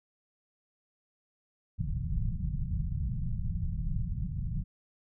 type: low-pass noise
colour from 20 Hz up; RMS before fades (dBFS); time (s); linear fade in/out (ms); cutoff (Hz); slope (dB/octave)
pink; -32; 1.78-4.64; 20; 180; 48
effects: none